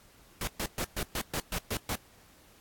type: noise bursts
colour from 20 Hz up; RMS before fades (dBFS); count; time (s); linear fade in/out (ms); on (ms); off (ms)
pink; -33; 9; 0.41-1.955; 2; 65; 120
effects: pink hiss -59 dBFS RMS until 2.6 s + AAC 64 kbps